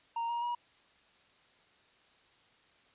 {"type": "tone with pitch steps", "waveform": "triangle", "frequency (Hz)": [928, 943.7, 959.6], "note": ["A#5", "A#5", "A#5"], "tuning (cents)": [-8, 21, 50], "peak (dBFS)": -30, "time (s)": [0.16, 0.55], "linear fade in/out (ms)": 5, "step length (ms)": 130, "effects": ["white hiss -65 dBFS RMS until 2.94 s", "resampled to 8000 Hz"]}